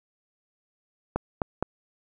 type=clicks; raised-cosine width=1 ms; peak=-11 dBFS; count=3; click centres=1.16 / 1.418 / 1.626 s; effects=none